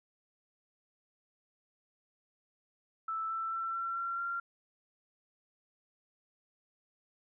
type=tone with pitch steps; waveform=sine; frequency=1318.5 / 1330.7 / 1343.1 / 1355.6 / 1368.2 / 1380.9 Hz; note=E6 / E6 / E6 / E6 / F6 / F6; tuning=0 / +16 / +32 / +48 / -36 / -20 cents; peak=-33 dBFS; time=3.08-4.4 s; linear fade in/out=5 ms; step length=220 ms; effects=none